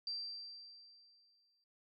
sine tone with exponential decay, 4699 Hz, D8, in tune, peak -37 dBFS, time 0.07-1.64 s, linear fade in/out 2 ms, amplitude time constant 340 ms, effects none

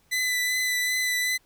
sawtooth tone with vibrato, 2000 Hz, B6, 21 cents sharp, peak -20 dBFS, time 0.11-1.38 s, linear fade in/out 20 ms, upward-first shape triangle, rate 2.6 Hz, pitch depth 19 cents each way, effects pink hiss -64 dBFS RMS until 1.45 s

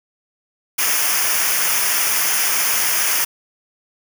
white noise with comb filter, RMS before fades -18 dBFS, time 0.78-3.25 s, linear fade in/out 10 ms, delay 0.25 ms, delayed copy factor -0.75, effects none

